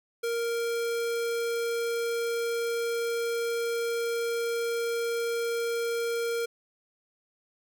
square tone, 466.2 Hz, A#4, in tune, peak -28 dBFS, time 0.23-6.46 s, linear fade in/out 10 ms, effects none

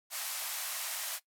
white band-pass noise, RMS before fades -38 dBFS, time 0.1-1.2 s, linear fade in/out 50 ms, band 610 to 15000 Hz, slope 48 dB/octave, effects noise-tail reverb RT60 0.1 s tail -17 dB re dry

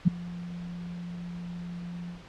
sine tone with ADSR envelope, 174.61 Hz, F3, in tune, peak -13 dBFS, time 0.05-2.23 s, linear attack 27 ms, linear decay 7 ms, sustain -22 dB, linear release 140 ms, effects pink hiss -50 dBFS RMS until 2.28 s + low-pass 4000 Hz 12 dB/octave

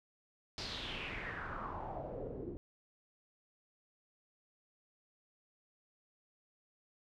pink noise with low-pass filter sweep, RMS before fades -43 dBFS, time 0.58-2.57 s, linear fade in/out 0 ms, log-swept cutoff 4900 to 320 Hz, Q 4.7, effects none

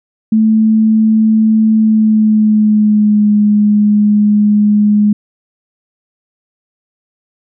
sine tone with pitch glide, 219.1 to 208.6 Hz, A3 to G#3, -7 to +8 cents, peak -6 dBFS, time 0.32-5.13 s, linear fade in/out 5 ms, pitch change -85 cents, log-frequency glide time 1.75-3.31 s, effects none

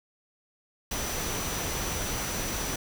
sine tone in noise, 5920 Hz, F#8, in tune, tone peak -38 dBFS, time 0.91-2.76 s, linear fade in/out 5 ms, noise pink, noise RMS -32 dBFS, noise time 0.91-2.76 s, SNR -9 dB, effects none

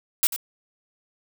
blue noise with echo, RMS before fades -19 dBFS, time 0.23-0.27 s, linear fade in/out 0 ms, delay 92 ms, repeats 1, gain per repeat -11 dB, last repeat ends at 0.362 s, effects none

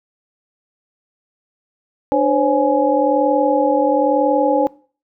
sine tone cluster, 295.3 / 516 / 557 / 837 Hz, D4 / C5 / C#5 / G#5, +10 / -24 / +8 / +13 cents, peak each -18 dBFS, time 2.12-4.67 s, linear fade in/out 0 ms, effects noise-tail reverb RT60 0.4 s tail -21 dB re dry

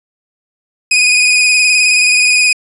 sawtooth tone with vibrato, 2485 Hz, D#7, 3 cents flat, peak -4 dBFS, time 0.91-2.53 s, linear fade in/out 5 ms, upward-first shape square, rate 19 Hz, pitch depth 26 cents each way, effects resampled to 24000 Hz

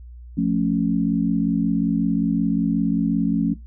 sine chord, F augmented, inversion none, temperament equal, 174.61 / 220 / 277.2 Hz, F3 / A3 / C#4, 0 / 0 / 0 cents, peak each -22 dBFS, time 0.37-3.54 s, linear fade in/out 10 ms, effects noise-tail reverb RT60 0.2 s tail -19 dB re dry + added 60 Hz sine -37 dBFS peak until 3.66 s

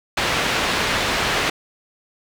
white low-pass noise, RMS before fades -21 dBFS, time 0.17-1.5 s, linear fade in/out 5 ms, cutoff 2900 Hz, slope 12 dB/octave, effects none

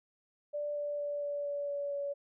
sine tone with pitch steps, 587 / 583.6 / 580.3 / 576.9 / 573.6 / 570.3 / 567 Hz, D5 / D5 / D5 / D5 / D5 / C#5 / C#5, -1 / -11 / -21 / -31 / -41 / +49 / +39 cents, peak -33 dBFS, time 0.53-2.14 s, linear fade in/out 20 ms, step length 230 ms, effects none

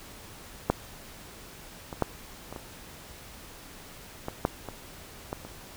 clicks, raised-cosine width 1 ms, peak -7 / -22 / -9 / -24 / -24 / -18 / -9 / -22 / -17 / -26 dBFS, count 10, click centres 0.7 / 1.928 / 2.023 / 2.526 / 2.562 / 4.284 / 4.451 / 4.687 / 5.329 / 5.45 s, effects pink hiss -47 dBFS RMS until 5.76 s

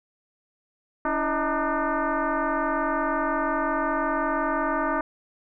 sine tone with frequency modulation, 282.2 Hz, C#4, 31 cents sharp, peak -22 dBFS, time 1.05-5.01 s, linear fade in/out 2 ms, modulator 305 Hz, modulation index 4.2, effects none

